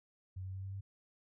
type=tone with pitch steps; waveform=sine; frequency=93.4 / 94.49 / 95.58 / 96.69 / 97.82 Hz; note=F#2 / F#2 / G2 / G2 / G2; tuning=+17 / +37 / -43 / -23 / -3 cents; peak=-40 dBFS; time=0.36-0.81 s; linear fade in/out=10 ms; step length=90 ms; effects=none